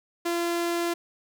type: tone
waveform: sawtooth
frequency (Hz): 342.5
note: F4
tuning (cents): -34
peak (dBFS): -21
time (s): 0.25-0.94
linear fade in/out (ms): 10
effects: none